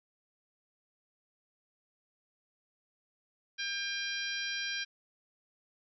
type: harmonic tone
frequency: 800 Hz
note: G5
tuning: 35 cents sharp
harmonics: 2 / 3 / 4 / 5 / 6 / 7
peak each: -38 / -40 / -41 / -42 / -43 / -43 dBFS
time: 3.58-4.85 s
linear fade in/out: 20 ms
effects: none

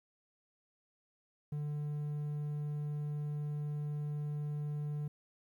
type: tone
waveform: triangle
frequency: 148 Hz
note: D3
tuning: 14 cents sharp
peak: -33 dBFS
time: 1.52-5.08 s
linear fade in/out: 5 ms
effects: 12-bit

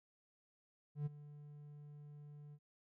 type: tone with ADSR envelope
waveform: triangle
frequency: 147 Hz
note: D3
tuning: 2 cents sharp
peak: -33 dBFS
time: 0.95-2.59 s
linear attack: 110 ms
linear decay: 21 ms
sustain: -17 dB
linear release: 56 ms
effects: none

